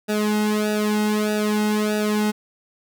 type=tone with flanger; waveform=sawtooth; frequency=211.5 Hz; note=G#3; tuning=32 cents sharp; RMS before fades=-21 dBFS; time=0.08-2.32 s; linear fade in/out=20 ms; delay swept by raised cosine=0.93 to 1.75 ms; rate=1.6 Hz; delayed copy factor=-0.95; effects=none